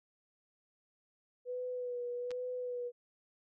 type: tone with vibrato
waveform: sine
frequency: 493 Hz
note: B4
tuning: 3 cents flat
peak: -36 dBFS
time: 1.45-2.92 s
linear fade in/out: 50 ms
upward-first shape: sine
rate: 1.2 Hz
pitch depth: 28 cents each way
type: clicks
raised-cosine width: 0.2 ms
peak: -31 dBFS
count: 2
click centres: 2.307 / 2.315 s
effects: none